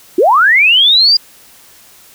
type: linear sweep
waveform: sine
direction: up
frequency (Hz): 311.1 to 4880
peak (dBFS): -5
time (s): 0.18-1.17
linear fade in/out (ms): 5
effects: white hiss -42 dBFS RMS until 2.14 s